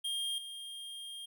square tone with level steps, 3217 Hz, G7, 44 cents sharp, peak -34 / -43 dBFS, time 0.04-1.26 s, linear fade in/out 10 ms, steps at 0.38 s, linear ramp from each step 2 ms, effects none

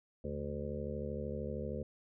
harmonic tone with a mistuned harmonic, 73 Hz, D2, 10 cents flat, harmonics 1 / 2 / 3 / 5 / 6 / 7 / 8, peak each -43 / -45 / -43 / -47 / -45 / -43 / -50 dBFS, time 0.24-1.83 s, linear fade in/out 5 ms, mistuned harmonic 1, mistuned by +110 cents, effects none

